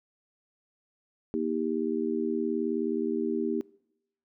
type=harmonic tone; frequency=79.1 Hz; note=D#2; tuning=29 cents sharp; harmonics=3 / 4 / 5; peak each=-31 / -31 / -31 dBFS; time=1.34-3.61 s; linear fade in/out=0 ms; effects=noise-tail reverb RT60 0.8 s tail -23 dB re dry